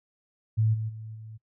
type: tone with level steps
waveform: sine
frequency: 110 Hz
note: A2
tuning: in tune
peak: -20 / -28 / -37 / -40 dBFS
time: 0.57-1.38 s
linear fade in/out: 20 ms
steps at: 0.73 / 0.88 / 1.14 s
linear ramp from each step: 20 ms
effects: noise-tail reverb RT60 0.1 s tail -24 dB re dry